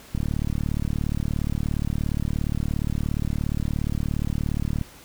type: click train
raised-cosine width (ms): 5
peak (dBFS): -13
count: 174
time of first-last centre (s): 0.15-4.813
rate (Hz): 37.1
effects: pink hiss -47 dBFS RMS until 5.04 s